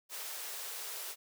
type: high-pass noise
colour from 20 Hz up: white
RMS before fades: -42 dBFS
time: 0.09-1.16 s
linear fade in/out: 50 ms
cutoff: 370 Hz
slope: 96 dB/octave
effects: none